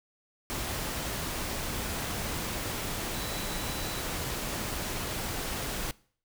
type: tone in noise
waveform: sine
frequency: 3951 Hz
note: B7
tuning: in tune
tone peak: -44 dBFS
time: 3.14-4.02 s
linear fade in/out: 0 ms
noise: pink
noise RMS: -34 dBFS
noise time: 0.5-5.91 s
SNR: -13 dB
effects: noise-tail reverb RT60 0.5 s tail -22 dB re dry